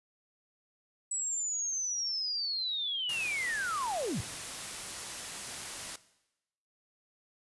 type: linear sweep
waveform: sine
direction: down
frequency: 7902 to 76 Hz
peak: -31 dBFS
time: 1.11-4.21 s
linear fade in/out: 5 ms
type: noise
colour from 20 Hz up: white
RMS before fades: -40 dBFS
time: 3.09-5.96 s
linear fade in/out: 5 ms
effects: noise-tail reverb RT60 0.9 s tail -17 dB re dry + resampled to 24000 Hz